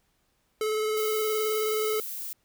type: tone with vibrato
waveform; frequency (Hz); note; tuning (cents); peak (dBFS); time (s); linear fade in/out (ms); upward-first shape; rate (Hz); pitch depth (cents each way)
square; 431.8; A4; -33; -26; 0.61-2; 2; square; 19; 14
type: noise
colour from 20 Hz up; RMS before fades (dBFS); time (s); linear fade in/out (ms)
violet; -36; 0.97-2.33; 0
effects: pink hiss -71 dBFS RMS until 2.44 s